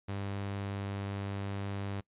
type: tone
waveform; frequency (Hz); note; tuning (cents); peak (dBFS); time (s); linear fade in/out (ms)
sawtooth; 99.4; G2; +25; -31; 0.08-2.01; 10
effects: noise-tail reverb RT60 0.1 s tail -23 dB re dry + resampled to 8000 Hz